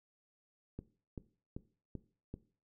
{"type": "click train", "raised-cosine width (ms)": 3, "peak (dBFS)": -29, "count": 5, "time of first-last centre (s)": [0.79, 2.34], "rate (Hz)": 2.58, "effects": ["noise-tail reverb RT60 0.4 s tail -17 dB re dry"]}